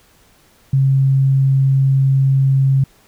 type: tone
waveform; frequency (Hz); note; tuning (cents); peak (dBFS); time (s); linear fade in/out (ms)
sine; 135.1; C#3; -44; -10; 0.73-2.84; 5
effects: pink hiss -52 dBFS RMS until 3.07 s